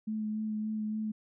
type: tone with vibrato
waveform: sine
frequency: 215.4 Hz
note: A3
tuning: 37 cents flat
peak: -31 dBFS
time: 0.07-1.12 s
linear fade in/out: 10 ms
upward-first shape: sine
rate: 3.5 Hz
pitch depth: 15 cents each way
effects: none